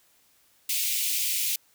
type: high-pass noise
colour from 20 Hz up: white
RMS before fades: -27 dBFS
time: 0.69-1.56 s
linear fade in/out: 5 ms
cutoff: 2200 Hz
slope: 48 dB/octave
effects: white hiss -63 dBFS RMS until 1.74 s